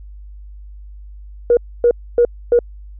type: tone bursts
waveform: sine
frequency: 478.1 Hz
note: A#4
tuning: 44 cents sharp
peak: -7 dBFS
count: 4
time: 1.5-2.59 s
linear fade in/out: 2 ms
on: 70 ms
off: 270 ms
effects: tanh soft clip ceiling -3 dBFS + added 50 Hz sine -33 dBFS peak until 2.99 s